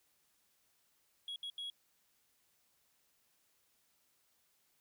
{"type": "tone bursts at uneven times", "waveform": "sine", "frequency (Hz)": 3322, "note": "G#7", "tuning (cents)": 0, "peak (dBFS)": -38, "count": 3, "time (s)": [[1.28, 1.36], [1.43, 1.5], [1.58, 1.7]], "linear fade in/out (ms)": 2, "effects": ["tanh soft clip ceiling -39 dBFS", "white hiss -75 dBFS RMS until 4.8 s"]}